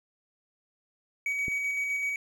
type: tone with tremolo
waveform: triangle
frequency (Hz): 2264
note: C#7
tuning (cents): +36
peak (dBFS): -25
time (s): 1.26-2.16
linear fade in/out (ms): 2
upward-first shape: square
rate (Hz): 7.8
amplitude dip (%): 25
type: click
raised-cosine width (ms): 3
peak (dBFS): -24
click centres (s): 1.482
effects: none